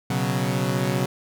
sawtooth chord, B suspended second, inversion none, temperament equal, 123.47 / 138.59 / 185 Hz, B2 / C#3 / F#3, 0 / 0 / 0 cents, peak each -22 / -22 / -22 dBFS, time 0.1-1.06 s, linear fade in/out 5 ms, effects none

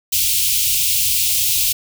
white band-stop noise, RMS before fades -17 dBFS, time 0.12-1.73 s, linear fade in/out 10 ms, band 120 to 2500 Hz, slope 48 dB/octave, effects none

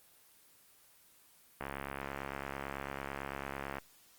click train, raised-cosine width 0.5 ms, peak -23 dBFS, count 151, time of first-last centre 1.61-3.784 s, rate 69 Hz, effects white hiss -63 dBFS RMS until 4.18 s + Opus 24 kbps

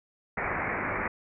white low-pass noise, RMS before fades -31 dBFS, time 0.37-1.08 s, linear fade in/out 5 ms, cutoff 2300 Hz, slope 96 dB/octave, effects none

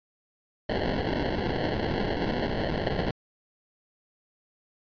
white noise with sample-and-hold, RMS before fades -28 dBFS, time 0.69-3.11 s, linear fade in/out 5 ms, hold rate 1225 Hz, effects resampled to 11025 Hz

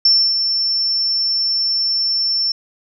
sine tone with ADSR envelope, 5390 Hz, E8, 38 cents sharp, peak -8 dBFS, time 0.05-2.52 s, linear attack 3 ms, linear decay 280 ms, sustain -7 dB, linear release 4 ms, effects none

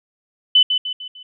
sine tone with echo, 3008 Hz, F#7, 28 cents sharp, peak -8 dBFS, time 0.55-0.63 s, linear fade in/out 5 ms, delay 150 ms, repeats 4, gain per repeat -7 dB, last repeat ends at 1.23 s, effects none

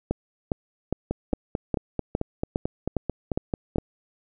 two click trains, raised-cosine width 2 ms, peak -12 / -10 dBFS, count 13 / 10, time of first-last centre 1.11-3.759 / 0.11-3.783 s, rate 4.53 / 2.45 Hz, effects none

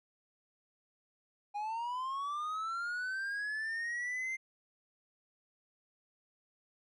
triangle linear sweep, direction up, 812 to 2100 Hz, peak -33 dBFS, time 1.54-4.37 s, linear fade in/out 20 ms, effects resampled to 24000 Hz

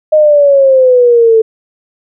sine exponential sweep, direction down, 622.3 to 440 Hz, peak -3 dBFS, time 0.12-1.42 s, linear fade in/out 10 ms, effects none

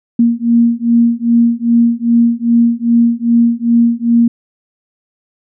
sine beating tone pair, 233.1 / 235.6 Hz, A#3 / A#3, 0 / +19 cents, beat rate 2.5 Hz, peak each -11 dBFS, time 0.19-4.28 s, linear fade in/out 5 ms, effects none

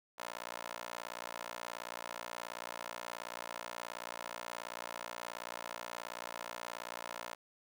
15% pulse tone with high-pass filter, 58.6 Hz, A#1, 10 cents sharp, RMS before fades -45 dBFS, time 0.18-7.35 s, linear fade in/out 10 ms, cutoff 800 Hz, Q 1.3, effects none

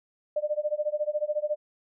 sine tone with tremolo, 600 Hz, D5, 37 cents sharp, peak -22 dBFS, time 0.36-1.56 s, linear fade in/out 5 ms, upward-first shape sine, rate 14 Hz, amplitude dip 95%, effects none

